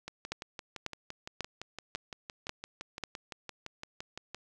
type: two click trains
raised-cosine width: 0.2 ms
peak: -23 / -17 dBFS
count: 26 / 6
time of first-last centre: 0.08-4.346 / 0.32-3.037 s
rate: 5.86 / 1.84 Hz
effects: none

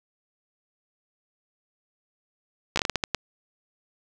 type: slowing click train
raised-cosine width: 0.2 ms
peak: -6 dBFS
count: 9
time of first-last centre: 2.76-3.147 s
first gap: 14 ms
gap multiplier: 1.34
effects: none

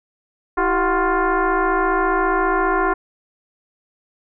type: tone with frequency modulation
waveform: sine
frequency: 329.6 Hz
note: E4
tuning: in tune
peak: -15 dBFS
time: 0.57-2.94 s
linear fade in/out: 10 ms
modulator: 357 Hz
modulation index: 3.4
effects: none

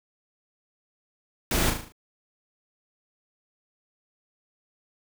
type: noise with echo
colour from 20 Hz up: pink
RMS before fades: -25 dBFS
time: 1.51-1.7 s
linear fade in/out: 2 ms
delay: 37 ms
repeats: 6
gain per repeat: -5 dB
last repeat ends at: 1.922 s
effects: none

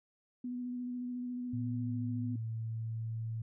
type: tone with vibrato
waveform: sine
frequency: 246.9 Hz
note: B3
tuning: in tune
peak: -36 dBFS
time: 0.44-2.36 s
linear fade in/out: 5 ms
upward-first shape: square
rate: 14 Hz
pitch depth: 13 cents each way
type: tone with pitch glide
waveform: sine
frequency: 115.9 to 112.54 Hz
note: A#2 to A2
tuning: -10 to +40 cents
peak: -35 dBFS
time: 1.53-3.42 s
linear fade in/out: 5 ms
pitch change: -50 cents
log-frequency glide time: 1.77-1.98 s
effects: none

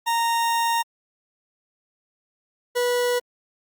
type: tone pair in turn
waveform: 40% pulse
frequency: 927 / 488.9 Hz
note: A#5 / B4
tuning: -10 / -18 cents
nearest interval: major seventh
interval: 1108 cents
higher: first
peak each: -19 dBFS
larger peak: neither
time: 0.06-0.83 / 2.75-3.2 s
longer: first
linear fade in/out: 20 ms
effects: Opus 48 kbps

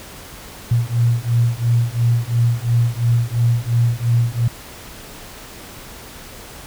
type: beating tone pair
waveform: sine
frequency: 116.8 / 119.7 Hz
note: A#2 / A#2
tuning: +4 / +46 cents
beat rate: 2.9 Hz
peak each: -17 dBFS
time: 0.71-4.48 s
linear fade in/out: 5 ms
effects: pink hiss -37 dBFS RMS until 6.66 s

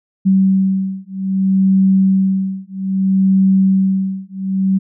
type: beating tone pair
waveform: sine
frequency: 191.2 / 191.82 Hz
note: G3 / G3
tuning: -43 / -37 cents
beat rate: 0.62 Hz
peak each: -14 dBFS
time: 0.25-4.79 s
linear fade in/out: 20 ms
effects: none

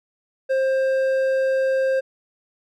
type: tone with hard clipping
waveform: sine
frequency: 530 Hz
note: C5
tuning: 22 cents sharp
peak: -19 dBFS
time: 0.49-2.01 s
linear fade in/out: 20 ms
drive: 6 dB
effects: none

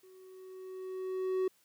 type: tone with level ramp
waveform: triangle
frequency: 374.4 Hz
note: F#4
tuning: 20 cents sharp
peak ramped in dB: -53 to -25 dBFS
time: 0.03-1.48 s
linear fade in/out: 5 ms
effects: white hiss -69 dBFS RMS until 1.64 s + high-pass 80 Hz 12 dB/octave

